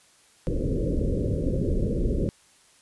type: low-pass noise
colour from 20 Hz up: pink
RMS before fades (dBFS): -25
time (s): 0.47-2.29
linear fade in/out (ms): 0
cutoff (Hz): 560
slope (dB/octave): 96
effects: white hiss -58 dBFS RMS until 2.81 s + resampled to 24000 Hz